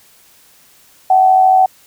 sine tone with amplitude modulation, 755 Hz, F#5, 35 cents sharp, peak -4 dBFS, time 1.1-1.66 s, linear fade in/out 5 ms, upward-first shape sine, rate 93.5 Hz, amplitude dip 50%, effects white hiss -48 dBFS RMS until 1.86 s

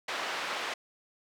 pink band-pass noise, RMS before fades -35 dBFS, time 0.08-0.74 s, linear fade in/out 5 ms, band 700 to 3700 Hz, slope 12 dB/octave, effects none

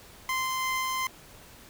25% pulse tone pair together, 1039.8 / 2077 Hz, C6 / C7, -11 / -13 cents, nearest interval octave, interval 1198 cents, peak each -24 / -36 dBFS, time 0.29-1.07 s, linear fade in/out 2 ms, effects pink hiss -51 dBFS RMS until 1.69 s

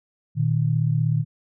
sine tone pair together, 118 / 154.22 Hz, A#2 / D#3, +22 / -15 cents, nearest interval perfect fourth, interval 463 cents, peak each -21 / -21 dBFS, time 0.35-1.25 s, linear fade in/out 50 ms, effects none

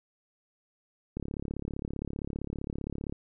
click train, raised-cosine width 3 ms, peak -22 dBFS, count 70, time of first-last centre 1.17-3.125 s, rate 35.3 Hz, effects none

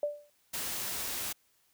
sine tone with exponential decay, 587.3 Hz, D5, in tune, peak -25 dBFS, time 0.03-0.3 s, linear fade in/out 2 ms, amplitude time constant 58 ms
white noise, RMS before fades -36 dBFS, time 0.53-1.33 s, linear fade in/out 10 ms
effects white hiss -70 dBFS RMS until 1.73 s

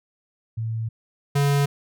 sine / square tone pair in turn, 112.6 / 141.87 Hz, A2 / C#3, +40 / +40 cents, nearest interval major third, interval 400 cents, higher second, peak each -24 / -18 dBFS, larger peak second, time 0.57-0.89 / 1.35-1.66 s, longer first, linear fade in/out 10 ms, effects none

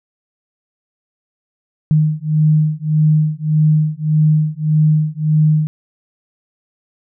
sine beating tone pair, 153.2 / 154.9 Hz, D#3 / D#3, -27 / -7 cents, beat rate 1.7 Hz, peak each -14 dBFS, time 1.91-5.67 s, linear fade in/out 0 ms, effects none

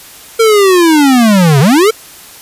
square linear two-way sweep, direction down then up, 460.4 to 130 to 460.4 Hz, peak -5 dBFS, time 0.39-1.91 s, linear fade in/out 10 ms, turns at 1.6 s, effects white hiss -34 dBFS RMS until 2.41 s + resampled to 32000 Hz

